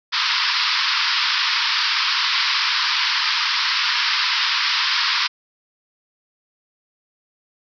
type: band-pass noise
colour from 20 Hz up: white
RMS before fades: -20 dBFS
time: 0.12-5.28 s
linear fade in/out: 20 ms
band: 930 to 5300 Hz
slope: 96 dB/octave
effects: none